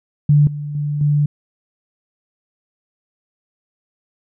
sine tone with level steps, 146.83 Hz, D3, in tune, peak -8 / -23 / -18 / -12 dBFS, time 0.29-1.26 s, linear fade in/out 5 ms, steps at 0.47 / 0.75 / 1.01 s, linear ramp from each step 2 ms, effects none

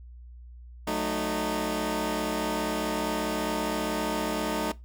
15% pulse chord, D# diminished, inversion first, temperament equal with one note detuned, 185 / 220 / 307.7 Hz, F#3 / A3 / D#4, 0 / 0 / -19 cents, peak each -28 / -25 / -24 dBFS, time 0.87-4.72 s, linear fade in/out 5 ms, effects noise-tail reverb RT60 0.2 s tail -19 dB re dry + added 60 Hz sine -43 dBFS peak until 4.84 s

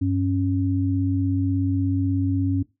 sine tone pair together, 97.13 / 274.9 Hz, G2 / C#4, -15 / -14 cents, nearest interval octave + tritone, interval 1801 cents, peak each -22 dBFS, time 0.01-2.63 s, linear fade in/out 10 ms, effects noise-tail reverb RT60 0.2 s tail -17 dB re dry

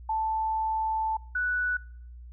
sine tone pair in turn, 880 / 1480 Hz, A5 / F#6, 0 / 0 cents, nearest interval major sixth, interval 900 cents, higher second, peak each -25 / -25 dBFS, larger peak neither, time 0.09-1.17 / 1.35-1.77 s, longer first, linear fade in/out 5 ms, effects noise-tail reverb RT60 0.7 s tail -25 dB re dry + added 60 Hz sine -42 dBFS peak until 2.32 s

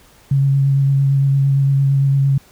sine tone with vibrato, 137.7 Hz, C#3, 11 cents flat, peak -11 dBFS, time 0.31-2.38 s, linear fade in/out 5 ms, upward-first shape sine, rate 8.8 Hz, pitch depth 15 cents each way, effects pink hiss -49 dBFS RMS until 2.51 s

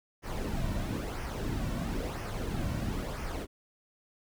brown noise with flanger, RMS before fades -34 dBFS, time 0.22-3.47 s, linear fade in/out 50 ms, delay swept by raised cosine 0.25 to 2.45 ms, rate 1 Hz, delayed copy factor -0.55, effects none

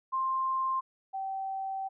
sine tone pair in turn, 1053 / 772.6 Hz, C6 / G5, +11 / -25 cents, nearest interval perfect fourth, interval 536 cents, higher first, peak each -27 / -32 dBFS, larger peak first, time 0.12-0.81 / 1.13-1.89 s, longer second, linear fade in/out 20 ms, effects none

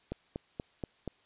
click train, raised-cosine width 2 ms, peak -22 dBFS, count 5, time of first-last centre 0.12-1.077 s, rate 4.18 Hz, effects white hiss -66 dBFS RMS until 1.25 s + resampled to 8000 Hz

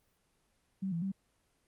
sine tone with pitch steps, 191.6 / 168 / 193.3 Hz, G3 / E3 / G3, -39 / +33 / -24 cents, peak -32 dBFS, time 0.82-1.12 s, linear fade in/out 10 ms, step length 100 ms, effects pink hiss -74 dBFS RMS until 1.67 s + Opus 24 kbps

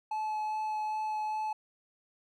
triangle tone with vibrato, 860 Hz, A5, 40 cents flat, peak -29 dBFS, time 0.11-1.53 s, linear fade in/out 5 ms, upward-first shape sine, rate 2.5 Hz, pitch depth 9 cents each way, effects none

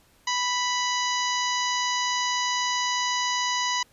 harmonic tone with a mistuned harmonic, 987.8 Hz, B5, in tune, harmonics 1 / 2 / 3 / 4 / 5 / 6 / 7, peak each -27 / -30 / -32 / -33 / -34 / -35 / -35 dBFS, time 0.27-3.83 s, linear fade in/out 5 ms, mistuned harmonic 7, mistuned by -71 cents, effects pink hiss -60 dBFS RMS until 3.92 s + resampled to 32000 Hz

